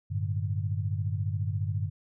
sine tone cluster, 97.8 / 112.2 / 149.2 Hz, G2 / A2 / D3, -4 / +34 / +28 cents, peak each -29 / -33 / -35 dBFS, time 0.1-1.9 s, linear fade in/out 20 ms, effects none

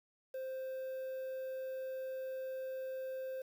triangle tone with quantisation, 523.3 Hz, C5, in tune, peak -37 dBFS, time 0.34-3.42 s, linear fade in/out 5 ms, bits 10, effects none

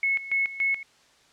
sine tone with tremolo, 2191 Hz, C#7, 21 cents flat, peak -21 dBFS, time 0.03-0.83 s, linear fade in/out 2 ms, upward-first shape square, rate 3.5 Hz, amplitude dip 80%, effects white hiss -59 dBFS RMS until 1.32 s + low-pass 6000 Hz 12 dB/octave

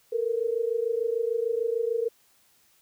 sine tone pair together, 449.1 / 475.8 Hz, A4 / A#4, +35 / +35 cents, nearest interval minor second, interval 100 cents, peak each -27 dBFS, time 0.12-2.09 s, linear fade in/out 10 ms, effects white hiss -63 dBFS RMS until 2.81 s

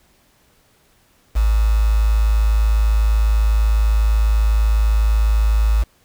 sine tone with quantisation, 54 Hz, A1, 32 cents flat, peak -12 dBFS, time 1.35-5.84 s, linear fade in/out 20 ms, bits 5, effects pink hiss -57 dBFS RMS until 6.04 s

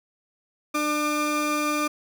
30% pulse tone pair together, 298.4 / 1200 Hz, D4 / D6, +28 / +37 cents, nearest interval 2 octaves, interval 2409 cents, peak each -23 dBFS, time 0.74-1.88 s, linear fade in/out 10 ms, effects none

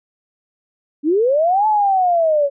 sine linear two-way sweep, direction up then down, 277.2 to 872 to 551 Hz, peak -12 dBFS, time 1.03-2.5 s, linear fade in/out 50 ms, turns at 1.67 s, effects none

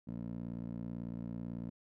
15% pulse tone with band-pass filter, 58.1 Hz, A#1, 5 cents flat, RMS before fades -42 dBFS, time 0.07-1.7 s, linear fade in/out 10 ms, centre 230 Hz, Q 1.6, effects none

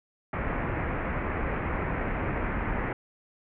pink low-pass noise, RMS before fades -30 dBFS, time 0.33-2.93 s, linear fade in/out 2 ms, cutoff 2300 Hz, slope 48 dB/octave, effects none

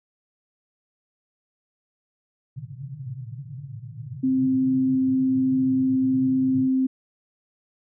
pink band-pass noise, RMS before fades -36 dBFS, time 2.56-6.68 s, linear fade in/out 5 ms, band 110 to 150 Hz, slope 96 dB/octave
sine tone, 261.6 Hz, C4, in tune, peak -18 dBFS, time 4.23-6.87 s, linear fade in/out 10 ms
effects none

